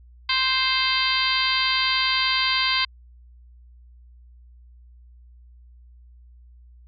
harmonic tone with a mistuned harmonic, 523.3 Hz, C5, in tune, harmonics 2 / 3 / 4 / 5 / 6 / 7 / 8 / 9, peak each -27 / -30 / -26 / -29 / -27 / -29 / -28 / -27 dBFS, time 0.29-2.85 s, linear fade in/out 5 ms, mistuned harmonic 8, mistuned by -34 cents, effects added 60 Hz sine -46 dBFS peak until 6.87 s

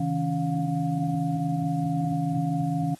sine tone cluster, 136.4 / 161 / 278.4 / 709 Hz, C#3 / E3 / C#4 / F5, -28 / -41 / +8 / +26 cents, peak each -32 / -26 / -29 / -32 dBFS, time 0-2.95 s, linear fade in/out 5 ms, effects white hiss -55 dBFS RMS until 2.99 s + AAC 32 kbps

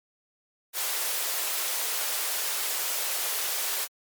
white high-pass noise, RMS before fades -29 dBFS, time 0.73-3.88 s, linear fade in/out 50 ms, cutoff 420 Hz, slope 24 dB/octave, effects MP3 96 kbps

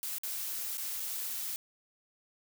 blue noise with dropouts, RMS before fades -37 dBFS, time 0.03-1.56 s, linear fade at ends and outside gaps 0 ms, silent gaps 0.184-0.234 / 0.772-0.78 / 0.998-1.002 s, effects none

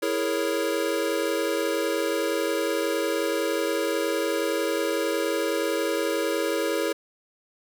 square chord, A# half-diminished seventh, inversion second, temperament equal, 329.6 / 415.3 / 466.2 / 554.4 Hz, E4 / G#4 / A#4 / C#5, 0 / 0 / 0 / 0 cents, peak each -30 dBFS, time 0.02-6.93 s, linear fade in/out 10 ms, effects none

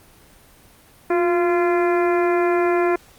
harmonic tone with a mistuned harmonic, 344.6 Hz, F4, 23 cents flat, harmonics 1 / 2 / 3 / 4 / 5 / 6 / 7, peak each -17 / -23 / -27 / -29 / -31 / -33 / -34 dBFS, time 1.1-2.96 s, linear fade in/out 5 ms, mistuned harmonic 1, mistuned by +48 cents, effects pink hiss -50 dBFS RMS until 3.18 s + Opus 32 kbps

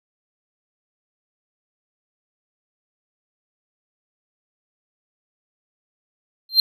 triangle tone with exponential growth, 4165 Hz, C8, 9 cents flat, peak -5 dBFS, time 6.49-6.6 s, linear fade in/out 2 ms, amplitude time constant 23 ms, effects none

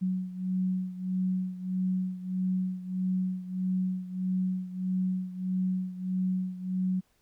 sine beating tone pair, 184.7 / 186.3 Hz, F#3 / F#3, -3 / +12 cents, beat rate 1.6 Hz, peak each -29 / -33 dBFS, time 0.01-7.01 s, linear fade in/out 20 ms, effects pink hiss -70 dBFS RMS until 7.21 s

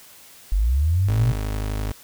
sine linear sweep, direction up, 43.65 to 125.1 Hz, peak -16 dBFS, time 0.52-1.32 s, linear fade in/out 0 ms
30% pulse tone, 51.91 Hz, G#1, in tune, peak -21 dBFS, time 1.08-1.92 s, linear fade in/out 5 ms
effects white hiss -47 dBFS RMS until 2.03 s

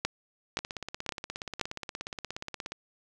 two click trains, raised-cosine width 0.2 ms, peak -10 / -19 dBFS, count 4 / 37, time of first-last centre 0.05-1.613 / 0.59-2.72 s, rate 1.92 / 16.9 Hz, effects none

